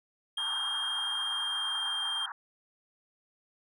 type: tone with pitch glide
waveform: triangle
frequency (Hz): 3217 to 3193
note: G7 to G7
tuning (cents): +44 to +31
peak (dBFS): -29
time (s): 0.37-2.26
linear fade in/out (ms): 5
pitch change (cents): -13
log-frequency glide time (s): 0.77-2.04
type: band-pass noise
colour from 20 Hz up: white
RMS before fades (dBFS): -41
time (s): 0.38-2.32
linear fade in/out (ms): 2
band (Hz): 800 to 1700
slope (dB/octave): 96
effects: none